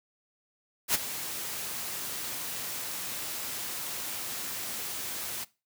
white noise with ADSR envelope, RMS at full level -23 dBFS, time 0.88-5.45 s, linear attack 64 ms, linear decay 21 ms, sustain -13 dB, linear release 19 ms, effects noise-tail reverb RT60 0.3 s tail -21 dB re dry + high-pass 80 Hz 12 dB/octave

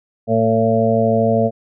harmonic tone, 112.7 Hz, A2, 42 cents sharp, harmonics 1 / 2 / 4 / 5 / 6, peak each -21 / -18 / -19 / -19 / -18 dBFS, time 0.27-1.51 s, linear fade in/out 50 ms, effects none

